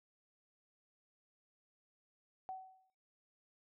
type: tone with exponential decay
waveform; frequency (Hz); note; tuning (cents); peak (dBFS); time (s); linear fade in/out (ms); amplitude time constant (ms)
sine; 755; F#5; +35; -39; 2.49-2.9; 0; 88
effects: noise-tail reverb RT60 0.4 s tail -19 dB re dry